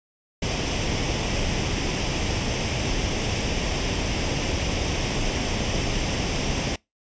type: noise with comb filter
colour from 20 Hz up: pink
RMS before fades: -25 dBFS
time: 0.42-6.76 s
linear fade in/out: 5 ms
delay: 0.36 ms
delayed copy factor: +0.55
effects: noise-tail reverb RT60 0.2 s tail -25 dB re dry + resampled to 16000 Hz